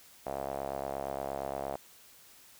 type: tone with band-pass filter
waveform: sawtooth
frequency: 68.6 Hz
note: C#2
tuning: 17 cents flat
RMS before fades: -37 dBFS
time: 0.26-1.76 s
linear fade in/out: 5 ms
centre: 670 Hz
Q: 4
effects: white hiss -57 dBFS RMS until 2.59 s